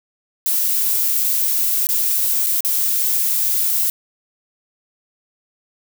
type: noise with dropouts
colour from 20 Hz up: violet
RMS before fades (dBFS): -18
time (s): 0.46-3.9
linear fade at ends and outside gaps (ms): 1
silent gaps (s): 1.87-1.889 / 2.463-2.467 / 2.606-2.648
effects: none